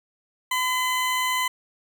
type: tone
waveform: 20% pulse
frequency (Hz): 1015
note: B5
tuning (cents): +47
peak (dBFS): -17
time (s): 0.51-1.48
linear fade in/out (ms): 5
effects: none